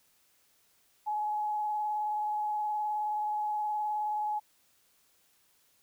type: tone with vibrato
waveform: sine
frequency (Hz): 845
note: G#5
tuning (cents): +30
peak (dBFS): -29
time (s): 1.06-4.4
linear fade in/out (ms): 20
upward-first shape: sine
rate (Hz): 19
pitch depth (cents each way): 16
effects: white hiss -68 dBFS RMS until 5.82 s